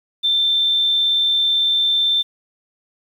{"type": "tone", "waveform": "sine", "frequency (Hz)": 3561, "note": "A7", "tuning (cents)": 20, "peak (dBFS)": -14, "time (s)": [0.23, 2.23], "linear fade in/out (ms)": 20, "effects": ["8-bit"]}